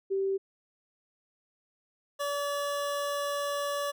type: tone pair in turn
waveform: sine / 25% pulse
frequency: 388.5 / 572.6 Hz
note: G4 / D5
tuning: -16 / -44 cents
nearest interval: perfect fifth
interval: 672 cents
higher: second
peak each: -26 dBFS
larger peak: neither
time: 0.1-0.38 / 2.19-3.92 s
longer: second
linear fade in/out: 20 ms
effects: none